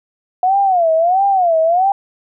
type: tone with vibrato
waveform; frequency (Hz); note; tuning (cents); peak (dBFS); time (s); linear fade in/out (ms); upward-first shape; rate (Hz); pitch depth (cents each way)
sine; 715; F5; +41; -10; 0.43-1.92; 2; sine; 1.5; 190
effects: none